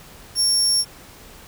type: tone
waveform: 30% pulse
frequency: 5500 Hz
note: F8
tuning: 27 cents flat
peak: -12 dBFS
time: 0.35-0.85 s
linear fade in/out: 50 ms
effects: pink hiss -44 dBFS RMS until 1.47 s